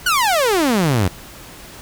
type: exponential sweep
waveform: sawtooth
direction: down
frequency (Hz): 1519 to 85.9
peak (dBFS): -10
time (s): 0.06-1.08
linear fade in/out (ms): 5
effects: pink hiss -38 dBFS RMS until 1.81 s